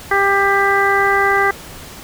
harmonic tone, 396.3 Hz, G4, 19 cents sharp, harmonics 1 / 2 / 3 / 4 / 5, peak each -18 / -18 / -18 / -18 / -18 dBFS, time 0.11-1.51 s, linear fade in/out 5 ms, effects pink hiss -35 dBFS RMS until 2.03 s

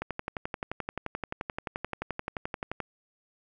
click train, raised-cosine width 0.5 ms, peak -17 dBFS, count 33, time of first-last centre 0.02-2.803 s, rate 11.5 Hz, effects none

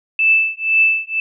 sine tone with tremolo, 2637 Hz, E7, in tune, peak -8 dBFS, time 0.19-1.2 s, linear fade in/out 2 ms, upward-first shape triangle, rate 2 Hz, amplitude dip 100%, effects none

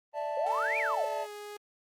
triangle chord, D suspended second, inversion none, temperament equal, 587.3 / 659.3 / 880 Hz, D5 / E5 / A5, 0 / 0 / 0 cents, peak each -33 / -36 / -33 dBFS, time 0.13-1.27 s, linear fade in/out 50 ms
sine exponential two-way sweep, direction up then down, 527 to 2497 to 527 Hz, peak -29 dBFS, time 0.37-1.05 s, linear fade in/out 5 ms, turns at 0.78 s
sawtooth tone with pitch glide, 447.5 to 415.1 Hz, A4 to G#4, +29 to -1 cents, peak -37 dBFS, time 0.46-1.57 s, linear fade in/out 5 ms, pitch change -130 cents, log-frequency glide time 0.9-1.32 s
effects Opus 32 kbps

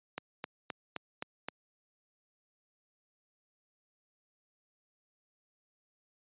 click train, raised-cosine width 0.3 ms, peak -20 dBFS, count 6, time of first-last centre 0.18-1.485 s, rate 3.83 Hz, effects high-pass 150 Hz 12 dB/octave + resampled to 8000 Hz

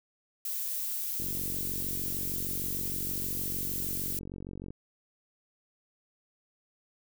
violet noise, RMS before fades -34 dBFS, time 0.45-4.19 s, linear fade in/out 2 ms
click train, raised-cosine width 3 ms, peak -28 dBFS, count 164, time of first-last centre 1.2-4.705 s, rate 46.5 Hz
effects none

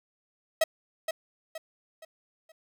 45% pulse tone with echo, 642 Hz, E5, 46 cents flat, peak -20 dBFS, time 0.61-0.64 s, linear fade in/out 5 ms, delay 470 ms, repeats 4, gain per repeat -8 dB, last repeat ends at 2.52 s, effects none

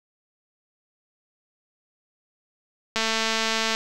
click train, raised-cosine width 0.2 ms, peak -7 dBFS, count 177, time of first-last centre 2.96-3.749 s, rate 223 Hz, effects none

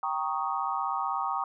sine chord, Eb dominant seventh, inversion first, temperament equal, 784 / 932.3 / 1108.7 / 1244.5 Hz, G5 / Bb5 / Db6 / Eb6, 0 / 0 / 0 / 0 cents, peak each -33 dBFS, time 0.03-1.44 s, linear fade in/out 2 ms, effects none

